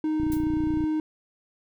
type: tone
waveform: triangle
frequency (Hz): 310.3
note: D#4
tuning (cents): -5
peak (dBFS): -21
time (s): 0.04-1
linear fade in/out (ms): 2
type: click train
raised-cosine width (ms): 5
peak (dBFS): -21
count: 20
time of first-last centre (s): 0.2-0.84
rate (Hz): 29.7
type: noise with exponential decay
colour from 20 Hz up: blue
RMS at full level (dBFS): -37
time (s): 0.32-0.48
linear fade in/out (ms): 0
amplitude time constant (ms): 33
effects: none